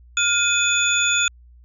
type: tone cluster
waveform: sine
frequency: 1416 / 2513 / 3476 / 6860 Hz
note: F6 / D#7 / A7 / A8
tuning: +23 / +17 / -22 / -45 cents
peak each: -22 dBFS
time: 0.17-1.28 s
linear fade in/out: 2 ms
effects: added 60 Hz sine -45 dBFS peak until 1.64 s